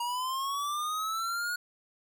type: linear sweep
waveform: square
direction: up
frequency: 945 to 1453 Hz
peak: -31 dBFS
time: 0-1.56 s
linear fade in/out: 5 ms
effects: none